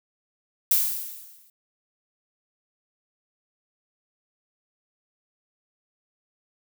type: noise with exponential decay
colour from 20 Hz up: violet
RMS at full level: -18 dBFS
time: 0.71-1.5 s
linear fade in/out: 2 ms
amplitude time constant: 170 ms
effects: none